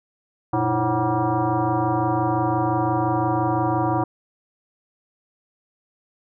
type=tone with frequency modulation; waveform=sine; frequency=311.1 Hz; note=D#4; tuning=in tune; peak=-18 dBFS; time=0.53-4.04 s; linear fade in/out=5 ms; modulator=216 Hz; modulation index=3.6; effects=none